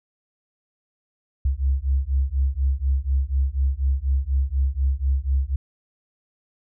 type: beating tone pair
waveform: sine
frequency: 65.7 / 69.8 Hz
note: C2 / C#2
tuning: +8 / +13 cents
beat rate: 4.1 Hz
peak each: -21 dBFS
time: 1.45-5.56 s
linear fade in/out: 5 ms
effects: tanh soft clip ceiling -12 dBFS